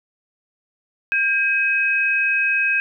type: tone pair together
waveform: sine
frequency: 1601 / 2540 Hz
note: G6 / D#7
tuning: +36 / +35 cents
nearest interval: minor sixth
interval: 799 cents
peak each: -20 / -18 dBFS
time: 1.12-2.8 s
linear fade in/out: 0 ms
effects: none